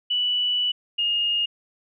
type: tone pair in turn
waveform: sine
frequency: 2960 / 2844 Hz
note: F#7 / F7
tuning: 0 / +31 cents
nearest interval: minor second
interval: 69 cents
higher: first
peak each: -20 dBFS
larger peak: neither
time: 0.1-0.72 / 0.98-1.46 s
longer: first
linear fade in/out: 10 ms
effects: none

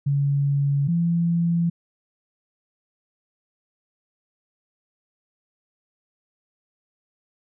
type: tone pair in turn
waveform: sine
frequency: 141.1 / 169.6 Hz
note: C#3 / E3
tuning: +31 / +50 cents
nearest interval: minor third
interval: 319 cents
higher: second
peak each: -18 dBFS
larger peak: neither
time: 0.06-0.88 / 0.88-1.7 s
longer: neither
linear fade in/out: 10 ms
effects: none

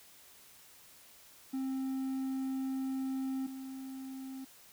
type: tone pair in turn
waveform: triangle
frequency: 265 / 265 Hz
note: C4 / C4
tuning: +22 / +22 cents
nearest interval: unison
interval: 0 cents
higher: neither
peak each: -31 / -39 dBFS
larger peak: first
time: 1.53-3.47 / 3.47-4.45 s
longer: first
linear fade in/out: 10 ms
effects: white hiss -58 dBFS RMS until 4.72 s

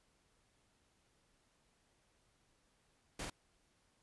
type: noise with echo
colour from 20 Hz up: pink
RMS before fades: -43 dBFS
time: 3.19-3.25 s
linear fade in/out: 5 ms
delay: 50 ms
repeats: 1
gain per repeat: -2 dB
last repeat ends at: 3.3 s
effects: pink hiss -75 dBFS RMS until 4.02 s + resampled to 24000 Hz

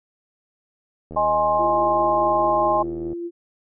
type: click train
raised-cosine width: 2 ms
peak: -23 dBFS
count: 163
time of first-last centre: 1.11-3.13 s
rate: 80.2 Hz
type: chord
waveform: sine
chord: Ab major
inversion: second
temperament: equal with one note detuned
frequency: 622.3 / 830.6 / 1055.6 Hz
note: Eb5 / Ab5 / C6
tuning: 0 / 0 / +15 cents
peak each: -21 dBFS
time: 1.16-2.83 s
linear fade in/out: 10 ms
type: tone with tremolo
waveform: sine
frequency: 343.4 Hz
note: F4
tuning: 29 cents flat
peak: -25 dBFS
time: 1.57-3.31 s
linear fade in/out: 50 ms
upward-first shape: sine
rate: 4.8 Hz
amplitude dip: 25%
effects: none

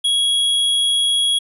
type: tone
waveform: square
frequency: 3322 Hz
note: G#7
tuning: in tune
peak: -15 dBFS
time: 0.04-1.39 s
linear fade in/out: 10 ms
effects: resampled to 24000 Hz

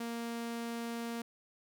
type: tone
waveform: sawtooth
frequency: 233.1 Hz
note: A#3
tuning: in tune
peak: -33 dBFS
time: 0-1.22 s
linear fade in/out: 5 ms
effects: none

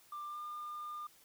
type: tone with pitch glide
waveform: sine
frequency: 1187 to 1205.7 Hz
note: D6 to D6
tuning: +18 to +45 cents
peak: -39 dBFS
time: 0.12-1.07 s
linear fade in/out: 5 ms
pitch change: +27 cents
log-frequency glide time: 0.27-0.4 s
effects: tanh soft clip ceiling -39 dBFS + white hiss -64 dBFS RMS until 1.24 s

